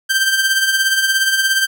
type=tone with tremolo; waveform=sawtooth; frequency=1568 Hz; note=G6; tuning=in tune; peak=-7 dBFS; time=0.09-1.67 s; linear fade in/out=20 ms; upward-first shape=triangle; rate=17 Hz; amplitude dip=60%; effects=none